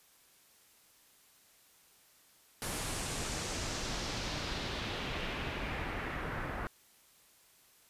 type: noise with low-pass filter sweep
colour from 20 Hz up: pink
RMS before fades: -38 dBFS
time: 2.62-6.67 s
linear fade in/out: 0 ms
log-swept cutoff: 11000 to 1500 Hz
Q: 1.6
effects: white hiss -64 dBFS RMS until 7.89 s + resampled to 32000 Hz